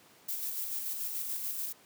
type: noise with tremolo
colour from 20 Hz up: violet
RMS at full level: -35 dBFS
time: 0.28-1.73 s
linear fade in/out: 10 ms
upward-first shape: square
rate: 6.9 Hz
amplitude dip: 30%
effects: pink hiss -59 dBFS RMS until 1.85 s + high-pass 200 Hz 12 dB/octave